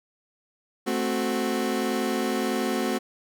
30% pulse chord, F# diminished, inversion first, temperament equal, 220 / 261.6 / 370 Hz, A3 / C4 / F#4, 0 / 0 / 0 cents, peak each -26 dBFS, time 0.86-2.99 s, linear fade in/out 20 ms, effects none

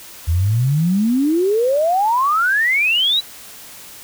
sine exponential sweep, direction up, 77.9 to 4007 Hz, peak -13 dBFS, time 0.27-3.21 s, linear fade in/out 20 ms, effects white hiss -38 dBFS RMS until 4.03 s

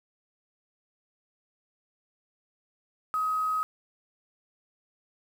sine tone with quantisation, 1265 Hz, D#6, 28 cents sharp, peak -25 dBFS, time 3.14-3.63 s, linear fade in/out 0 ms, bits 8, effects none

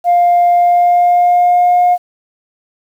sine tone with pitch glide, 702 to 713.9 Hz, F5 to F5, +9 to +38 cents, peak -5 dBFS, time 0.04-1.98 s, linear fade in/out 50 ms, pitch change +29 cents, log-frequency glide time 0.55-1.81 s, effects tanh soft clip ceiling -4 dBFS + 7-bit

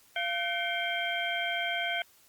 sine tone cluster, 689 / 1525 / 2127 / 2317 / 3170 Hz, F5 / G6 / C7 / D7 / G7, -24 / -48 / +28 / -24 / +19 cents, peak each -34 / -34 / -36 / -38 / -35 dBFS, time 0.16-2.02 s, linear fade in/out 2 ms, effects white hiss -61 dBFS RMS until 2.28 s + Opus 48 kbps

